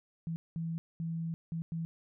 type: tone bursts at uneven times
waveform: sine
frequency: 164.81 Hz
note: E3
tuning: in tune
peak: -33 dBFS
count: 5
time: 0.27-0.36 / 0.56-0.78 / 1-1.34 / 1.52-1.62 / 1.72-1.85 s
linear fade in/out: 0 ms
effects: none